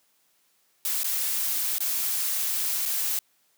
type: noise with dropouts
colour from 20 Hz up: blue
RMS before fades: -27 dBFS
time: 0.85-3.19 s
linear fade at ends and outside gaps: 1 ms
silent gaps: 1.034-1.043 / 1.784-1.804 / 2.854-2.859 s
effects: white hiss -67 dBFS RMS until 3.57 s + high-pass 150 Hz 12 dB/octave